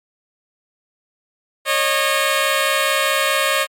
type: tone pair together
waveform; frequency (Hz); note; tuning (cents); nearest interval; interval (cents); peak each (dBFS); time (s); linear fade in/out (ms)
10% pulse; 548 / 612.7; C#5 / D#5; -20 / -27; major second; 193; -10; 1.65-3.67; 50
effects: MP3 64 kbps